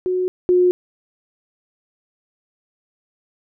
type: tone pair in turn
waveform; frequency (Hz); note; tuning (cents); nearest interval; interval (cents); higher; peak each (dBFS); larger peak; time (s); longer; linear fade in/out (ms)
sine; 366.6 / 360.3; F#4 / F#4; -16 / -46; unison; 30; first; -17 / -11; second; 0.06-0.28 / 0.49-0.71; neither; 0
effects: none